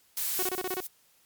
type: noise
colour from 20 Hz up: blue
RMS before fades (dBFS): -31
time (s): 0.17-0.49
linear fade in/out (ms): 2
type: noise with tremolo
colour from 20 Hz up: violet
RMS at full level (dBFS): -36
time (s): 0.21-0.87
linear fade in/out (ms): 5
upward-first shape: sine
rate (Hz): 6.4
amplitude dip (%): 60
type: tone bursts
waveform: sawtooth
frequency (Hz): 370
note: F#4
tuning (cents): 0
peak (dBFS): -26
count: 7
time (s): 0.39-0.803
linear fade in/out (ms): 0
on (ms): 35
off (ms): 28
effects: white hiss -64 dBFS RMS until 1.25 s + MP3 96 kbps